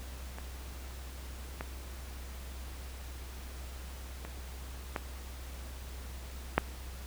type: clicks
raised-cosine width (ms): 0.5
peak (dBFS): -27 / -21 / -27 / -17 / -8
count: 5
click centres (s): 0.385 / 1.609 / 4.25 / 4.962 / 6.58
effects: added 64 Hz sine -42 dBFS peak until 7.06 s + pink hiss -50 dBFS RMS until 7.06 s